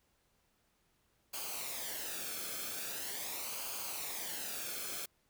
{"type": "noise with flanger", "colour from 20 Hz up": "white", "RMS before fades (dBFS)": -41, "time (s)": [1.33, 5.06], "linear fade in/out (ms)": 10, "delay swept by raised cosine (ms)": [0.53, 1.06], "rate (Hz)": 0.42, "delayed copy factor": -0.6, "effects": ["pink hiss -75 dBFS RMS until 5.29 s"]}